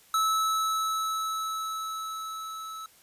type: tone with level ramp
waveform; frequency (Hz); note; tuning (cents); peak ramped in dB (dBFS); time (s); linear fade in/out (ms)
square; 1303; E6; -20; -23 to -38; 0.14-2.86; 2
effects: white hiss -58 dBFS RMS until 3.02 s + resampled to 32000 Hz